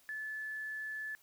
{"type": "tone with quantisation", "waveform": "sine", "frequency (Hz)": 1733, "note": "A6", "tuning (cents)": -27, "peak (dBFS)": -38, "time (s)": [0.09, 1.15], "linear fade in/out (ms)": 0, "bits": 11, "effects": ["white hiss -66 dBFS RMS until 1.22 s"]}